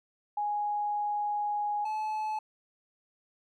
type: tone pair in turn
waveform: sine / triangle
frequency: 830 / 861.9 Hz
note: G#5 / A5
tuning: -1 / -36 cents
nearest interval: minor second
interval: 65 cents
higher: second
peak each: -28 dBFS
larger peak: neither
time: 0.37-1.85 / 1.85-2.39 s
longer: first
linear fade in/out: 5 ms
effects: none